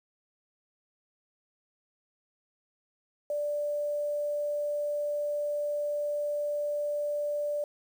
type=tone with quantisation; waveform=sine; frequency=587.3 Hz; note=D5; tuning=in tune; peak=-28 dBFS; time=3.3-7.64 s; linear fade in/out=2 ms; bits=9; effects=none